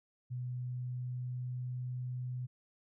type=tone with pitch glide; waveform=sine; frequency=124.6 to 125.47 Hz; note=B2 to B2; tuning=+16 to +28 cents; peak=-36 dBFS; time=0.3-2.47 s; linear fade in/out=20 ms; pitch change=+12 cents; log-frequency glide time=0.61-2.04 s; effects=none